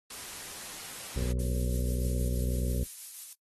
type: noise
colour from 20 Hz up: white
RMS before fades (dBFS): -42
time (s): 0.1-1.32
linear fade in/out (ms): 5
type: harmonic tone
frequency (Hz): 61.74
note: B1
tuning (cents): 0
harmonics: 1 / 2 / 3 / 4 / 6 / 7 / 8 / 9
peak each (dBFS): -29 / -35 / -39 / -41 / -45 / -46 / -47 / -48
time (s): 1.16-2.84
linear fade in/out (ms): 5
type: noise with tremolo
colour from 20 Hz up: violet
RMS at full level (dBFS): -38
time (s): 1.39-3.33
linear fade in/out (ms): 2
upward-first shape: triangle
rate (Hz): 6.2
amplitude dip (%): 35
effects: noise-tail reverb RT60 0.1 s tail -20 dB re dry + AAC 32 kbps